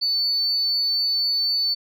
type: tone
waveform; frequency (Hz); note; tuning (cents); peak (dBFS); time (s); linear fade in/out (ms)
sine; 4498; C#8; +24; -18; 0.01-1.75; 20
effects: tanh soft clip ceiling -15 dBFS